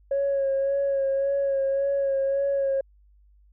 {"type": "tone with vibrato", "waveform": "sine", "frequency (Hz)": 550, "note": "C#5", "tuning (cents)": -14, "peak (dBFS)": -20, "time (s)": [0.11, 2.81], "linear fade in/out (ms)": 5, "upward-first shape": "sine", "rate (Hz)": 1.8, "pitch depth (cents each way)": 25, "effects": ["tanh soft clip ceiling -18 dBFS", "added 50 Hz sine -54 dBFS peak until 3.52 s"]}